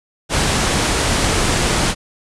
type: low-pass noise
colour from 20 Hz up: pink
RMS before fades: -17 dBFS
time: 0.29-1.95 s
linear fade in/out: 50 ms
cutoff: 10000 Hz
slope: 48 dB/octave
effects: none